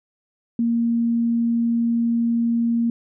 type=tone; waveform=sine; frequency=233.1 Hz; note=A#3; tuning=in tune; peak=-17 dBFS; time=0.59-2.9 s; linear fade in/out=2 ms; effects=none